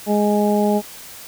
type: harmonic tone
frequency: 207.7 Hz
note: G#3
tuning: in tune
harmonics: 1 / 2 / 3 / 4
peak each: -17 / -20 / -22 / -23 dBFS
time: 0.06-0.82 s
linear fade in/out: 50 ms
effects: white hiss -38 dBFS RMS until 1.27 s